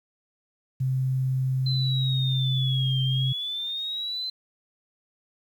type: tone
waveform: sine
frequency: 130.81 Hz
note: C3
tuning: in tune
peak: -22 dBFS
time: 0.8-3.33 s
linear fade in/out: 10 ms
type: linear two-way sweep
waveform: sine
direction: down then up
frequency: 4078 to 3149 to 4078 Hz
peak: -28 dBFS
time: 1.66-4.3 s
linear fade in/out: 5 ms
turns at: 3.02 s
effects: 9-bit